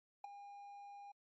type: tone with ADSR envelope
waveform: triangle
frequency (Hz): 808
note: G#5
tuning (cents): -48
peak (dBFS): -38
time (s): 0.24-1.12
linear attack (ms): 4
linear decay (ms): 10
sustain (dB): -11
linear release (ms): 7
effects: MP3 32 kbps